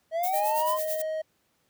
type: linear sweep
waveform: triangle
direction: up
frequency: 633 to 1050 Hz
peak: -23 dBFS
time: 0.11-0.79 s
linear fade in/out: 50 ms
type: noise with tremolo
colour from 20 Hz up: violet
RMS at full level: -32 dBFS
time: 0.23-1.02 s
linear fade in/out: 5 ms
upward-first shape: sine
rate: 9.1 Hz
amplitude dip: 75%
type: tone with pitch glide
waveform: triangle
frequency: 620 to 629.4 Hz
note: D#5 to D#5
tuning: -6 to +20 cents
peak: -26 dBFS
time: 0.33-1.22 s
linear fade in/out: 10 ms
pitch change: +26 cents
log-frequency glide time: 0.64-1.11 s
effects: pink hiss -70 dBFS RMS until 1.69 s + high-pass 100 Hz 12 dB/octave